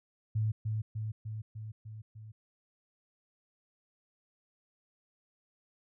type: tone with echo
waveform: sine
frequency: 108.7 Hz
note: A2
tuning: 21 cents flat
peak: -27 dBFS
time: 0.35-0.52 s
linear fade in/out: 10 ms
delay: 300 ms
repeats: 6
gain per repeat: -3 dB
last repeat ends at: 2.32 s
effects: none